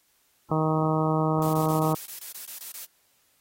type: harmonic tone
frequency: 157 Hz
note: D#3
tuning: 16 cents sharp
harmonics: 1 / 2 / 3 / 4 / 5 / 6 / 7 / 8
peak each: -25 / -28 / -30 / -31 / -32 / -33 / -33 / -34 dBFS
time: 0.51-1.95 s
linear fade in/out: 5 ms
type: noise bursts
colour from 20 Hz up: blue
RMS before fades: -38 dBFS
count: 11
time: 1.42-2.85 s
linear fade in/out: 2 ms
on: 110 ms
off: 22 ms
effects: white hiss -66 dBFS RMS until 3.4 s + AAC 48 kbps